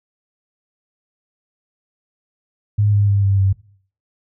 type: tone with pitch steps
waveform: sine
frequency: 103.83 / 101.99 / 100.18 / 98.4 / 96.65 Hz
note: G#2 / G#2 / G2 / G2 / G2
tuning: 0 / -31 / +38 / +7 / -24 cents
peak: -12 dBFS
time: 2.78-3.53 s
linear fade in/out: 10 ms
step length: 150 ms
effects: noise-tail reverb RT60 0.5 s tail -19 dB re dry